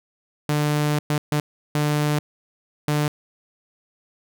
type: tone bursts at uneven times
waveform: sawtooth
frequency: 148.8 Hz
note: D3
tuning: 23 cents sharp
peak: -15 dBFS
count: 5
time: 0.49-0.99 / 1.1-1.18 / 1.32-1.4 / 1.75-2.19 / 2.88-3.08 s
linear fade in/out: 2 ms
effects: none